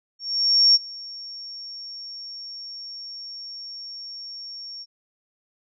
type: tone with ADSR envelope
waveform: sine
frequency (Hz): 5510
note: F8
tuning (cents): -24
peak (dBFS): -11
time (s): 0.19-4.86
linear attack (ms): 560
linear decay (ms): 28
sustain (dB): -23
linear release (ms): 43
effects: none